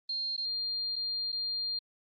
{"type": "tone with dropouts", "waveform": "sine", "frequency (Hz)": 4200, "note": "C8", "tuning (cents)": 6, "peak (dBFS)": -31, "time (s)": [0.09, 1.79], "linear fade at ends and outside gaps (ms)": 5, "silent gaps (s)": [[0.366, 0.377], [0.958, 0.962], [1.32, 1.326]], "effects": ["Opus 32 kbps"]}